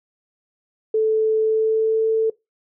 sine tone with pitch glide, 437.9 to 443.8 Hz, A4 to A4, -8 to +15 cents, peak -15 dBFS, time 0.94-2.3 s, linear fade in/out 5 ms, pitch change +23 cents, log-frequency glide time 1.4-2.08 s, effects noise-tail reverb RT60 0.2 s tail -22 dB re dry

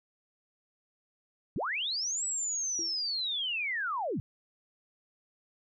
sine linear two-way sweep, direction up then down, 94.2 to 7902 to 94.2 Hz, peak -30 dBFS, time 1.56-4.2 s, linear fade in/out 0 ms, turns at 2.25 s
sine tone with exponential decay, 335.4 Hz, E4, 30 cents sharp, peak -36 dBFS, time 2.79-3.01 s, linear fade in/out 0 ms, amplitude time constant 46 ms
effects none

